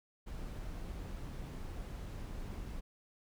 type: noise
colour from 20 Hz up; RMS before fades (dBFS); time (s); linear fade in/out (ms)
brown; -43; 0.26-2.81; 20
effects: none